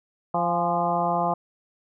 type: harmonic tone with a mistuned harmonic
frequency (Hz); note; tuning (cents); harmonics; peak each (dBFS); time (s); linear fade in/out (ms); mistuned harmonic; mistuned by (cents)
173.6; F3; -10; 1 / 2 / 3 / 4 / 5 / 6 / 7; -30 / -34 / -31 / -25 / -27 / -29 / -33; 0.34-1.34; 5; 5; -52
effects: none